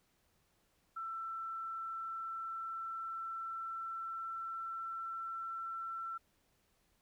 sine tone with pitch glide, 1336 to 1343.7 Hz, E6 to E6, +23 to +33 cents, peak -39 dBFS, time 0.96-6.18 s, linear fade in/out 10 ms, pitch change +10 cents, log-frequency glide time 1.56-5.51 s, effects pink hiss -75 dBFS RMS until 7.01 s

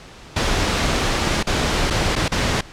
pink noise with dropouts, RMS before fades -19 dBFS, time 0.36-2.61 s, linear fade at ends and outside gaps 5 ms, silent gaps 1.429-1.469 / 1.902-1.906 / 2.155-2.161 / 2.282-2.318 s, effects pink hiss -41 dBFS RMS until 2.72 s + low-pass 6000 Hz 12 dB/octave

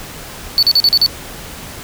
triangle tone bursts, 4472 Hz, C#8, 14 cents sharp, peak -6 dBFS, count 6, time 0.58-1.062 s, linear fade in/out 0 ms, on 47 ms, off 40 ms, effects pink hiss -31 dBFS RMS until 1.83 s

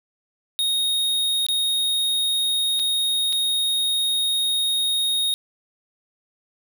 square tone with dropouts, 3729 Hz, A#7, in tune, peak -20 dBFS, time 0.59-5.34 s, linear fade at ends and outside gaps 0 ms, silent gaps 1.465-1.486 / 2.793-2.797 / 3.326-3.329 s, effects none

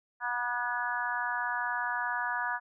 harmonic tone with a mistuned harmonic, 242.3 Hz, B3, 33 cents flat, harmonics 3 / 4 / 5 / 6 / 7, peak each -39 / -34 / -39 / -35 / -35 dBFS, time 0.2-2.6 s, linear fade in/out 50 ms, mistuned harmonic 6, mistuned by +21 cents, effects none

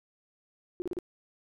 sine tone bursts, 355.4 Hz, F4, 30 cents sharp, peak -30 dBFS, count 4, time 0.8-0.988 s, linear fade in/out 0 ms, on 20 ms, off 36 ms, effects none

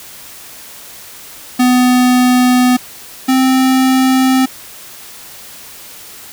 square tone pair in turn, 250 / 261 Hz, B3 / C4, +21 / -4 cents, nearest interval minor second, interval 75 cents, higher second, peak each -8 / -9 dBFS, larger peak first, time 1.59-2.77 / 3.28-4.46 s, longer neither, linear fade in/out 10 ms, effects white hiss -34 dBFS RMS until 6.32 s

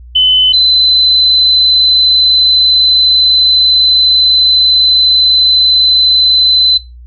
sine tone pair in turn, 3027 / 4037 Hz, F#7 / B7, +39 / +37 cents, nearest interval perfect fourth, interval 498 cents, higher second, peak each -4 dBFS, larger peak neither, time 0.15-0.53 / 0.53-6.78 s, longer second, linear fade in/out 10 ms, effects noise-tail reverb RT60 0.2 s tail -20 dB re dry + added 60 Hz sine -30 dBFS peak until 7.06 s

